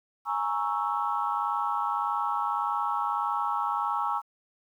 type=chord; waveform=sine; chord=A# half-diminished seventh; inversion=third; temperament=equal; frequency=830.6 / 932.3 / 1108.7 / 1318.5 Hz; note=G#5 / A#5 / C#6 / E6; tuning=0 / 0 / 0 / 0 cents; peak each=-31 dBFS; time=0.25-4.22 s; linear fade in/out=50 ms; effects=tanh soft clip ceiling -15 dBFS + 10-bit